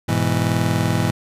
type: chord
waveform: 30% pulse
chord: E major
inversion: first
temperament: just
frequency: 103.01 / 123.61 / 164.81 Hz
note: G#2 / B2 / E3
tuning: -14 / +2 / 0 cents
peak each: -19 dBFS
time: 0.08-1.11 s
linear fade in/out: 10 ms
effects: resampled to 32000 Hz